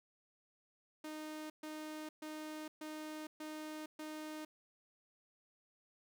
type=tone bursts; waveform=sawtooth; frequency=308.4 Hz; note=D#4; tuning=15 cents flat; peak=-40 dBFS; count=6; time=1.04-4.45 s; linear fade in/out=5 ms; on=460 ms; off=130 ms; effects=none